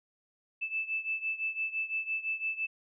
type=beating tone pair; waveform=sine; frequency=2630 / 2635.9 Hz; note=E7 / E7; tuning=-5 / -1 cents; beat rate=5.9 Hz; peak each=-33 / -36 dBFS; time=0.61-2.67 s; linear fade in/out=20 ms; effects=none